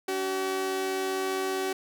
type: tone pair together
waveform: sawtooth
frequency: 284.7 / 380 Hz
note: C#4 / F#4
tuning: +46 / +46 cents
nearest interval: perfect fourth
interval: 500 cents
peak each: -33 / -24 dBFS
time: 0.08-1.73 s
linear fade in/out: 5 ms
effects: none